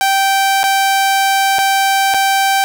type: tone with dropouts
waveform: sawtooth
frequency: 780 Hz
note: G5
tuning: 9 cents flat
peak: -7 dBFS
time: 0.01-2.64 s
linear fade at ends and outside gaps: 0 ms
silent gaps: 0.632-0.639 / 1.585-1.589 / 2.139-2.144 s
effects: none